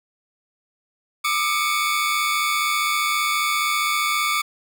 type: tone cluster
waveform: 40% pulse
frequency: 1192 / 1287 / 2234 / 3492 Hz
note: D6 / E6 / C#7 / A7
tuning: +25 / -42 / +13 / -14 cents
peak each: -22 / -29 / -23 / -28 dBFS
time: 1.24-4.42 s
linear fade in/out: 10 ms
effects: none